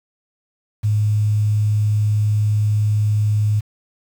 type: tone with quantisation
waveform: sine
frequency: 105.6 Hz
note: G#2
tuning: 29 cents sharp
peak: -14 dBFS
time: 0.83-3.61 s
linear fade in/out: 20 ms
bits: 7
effects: none